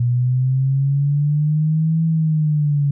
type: linear two-way sweep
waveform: sine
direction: up then down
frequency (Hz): 120 to 163.3 to 141.2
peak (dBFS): -14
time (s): 0-2.91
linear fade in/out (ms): 5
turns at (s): 2.04
effects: none